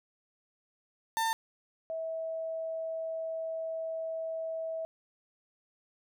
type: tone pair in turn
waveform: 35% pulse / sine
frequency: 899 / 648.8 Hz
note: A5 / E5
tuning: +37 / -28 cents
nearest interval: tritone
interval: 565 cents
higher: first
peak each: -26 / -33 dBFS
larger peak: first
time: 1.17-1.33 / 1.9-4.85 s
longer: second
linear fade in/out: 0 ms
effects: none